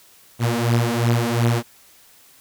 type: beating tone pair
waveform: sawtooth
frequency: 116.54 / 119.34 Hz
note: A#2 / A#2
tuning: 0 / +41 cents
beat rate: 2.8 Hz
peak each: -16 dBFS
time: 0.39-1.63 s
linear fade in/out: 50 ms
effects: white hiss -51 dBFS RMS until 2.4 s